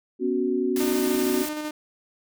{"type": "chord", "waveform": "sine", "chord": "B suspended second", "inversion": "none", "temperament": "equal", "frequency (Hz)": [246.9, 277.2, 370], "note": ["B3", "C#4", "F#4"], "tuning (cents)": [0, 0, 0], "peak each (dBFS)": [-27, -27, -24], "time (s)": [0.19, 1.46], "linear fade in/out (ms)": 50}
{"type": "noise", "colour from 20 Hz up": "white", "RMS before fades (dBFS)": -33, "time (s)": [0.76, 1.49], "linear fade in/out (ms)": 2}
{"type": "tone with tremolo", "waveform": "sawtooth", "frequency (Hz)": 303.2, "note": "D#4", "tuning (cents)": -45, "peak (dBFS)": -24, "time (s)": [0.8, 1.71], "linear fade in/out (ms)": 5, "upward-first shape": "square", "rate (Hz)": 13, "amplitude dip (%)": 30}
{"effects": []}